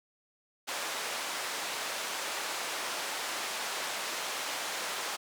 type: band-pass noise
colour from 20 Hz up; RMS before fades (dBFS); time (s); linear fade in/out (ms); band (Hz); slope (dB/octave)
pink; -36; 0.67-5.17; 20; 650 to 9100; 12
effects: none